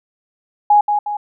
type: tone with echo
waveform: sine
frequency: 830.6 Hz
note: G#5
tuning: in tune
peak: -7 dBFS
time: 0.7-0.81 s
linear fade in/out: 5 ms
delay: 180 ms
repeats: 2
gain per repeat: -6 dB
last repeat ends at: 1.17 s
effects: none